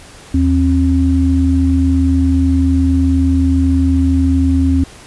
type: tone pair together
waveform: sine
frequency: 79.6 / 268 Hz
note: D#2 / C4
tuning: +40 / +42 cents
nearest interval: octave + major sixth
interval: 2102 cents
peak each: -12 dBFS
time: 0.34-4.84 s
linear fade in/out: 5 ms
effects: pink hiss -38 dBFS RMS until 5.06 s + resampled to 24000 Hz